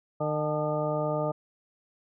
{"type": "harmonic tone with a mistuned harmonic", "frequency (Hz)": 151.8, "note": "D#3", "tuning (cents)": -42, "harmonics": [1, 2, 3, 4, 5, 6, 8], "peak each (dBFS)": [-32, -36, -34, -29, -39, -37, -37], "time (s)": [0.2, 1.32], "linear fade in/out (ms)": 10, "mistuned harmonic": 6, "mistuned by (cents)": -60, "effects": []}